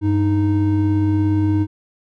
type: tone pair together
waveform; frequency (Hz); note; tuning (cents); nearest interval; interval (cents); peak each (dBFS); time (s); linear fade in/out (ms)
triangle; 97.7 / 310.2; G2 / D#4; -5 / -5; octave + minor sixth; 2000; -15; 0.01-1.67; 50
effects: none